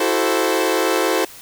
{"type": "chord", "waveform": "sawtooth", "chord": "F# half-diminished seventh", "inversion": "third", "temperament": "equal with one note detuned", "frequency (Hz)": [329.6, 375.4, 440, 523.3], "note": ["E4", "F#4", "A4", "C5"], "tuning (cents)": [0, 25, 0, 0], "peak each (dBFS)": -18, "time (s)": [0, 1.25], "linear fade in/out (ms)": 5, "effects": ["white hiss -40 dBFS RMS until 1.41 s"]}